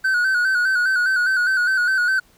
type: tone with vibrato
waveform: triangle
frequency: 1496 Hz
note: F#6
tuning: 19 cents sharp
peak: -14 dBFS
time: 0.04-2.2 s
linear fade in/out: 10 ms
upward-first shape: square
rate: 4.9 Hz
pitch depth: 51 cents each way
effects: pink hiss -56 dBFS RMS until 2.37 s